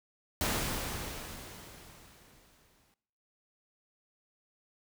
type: noise with exponential decay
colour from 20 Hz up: pink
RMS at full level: -30 dBFS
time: 0.41-2.94 s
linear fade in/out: 1 ms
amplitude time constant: 550 ms
effects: noise-tail reverb RT60 0.8 s tail -20 dB re dry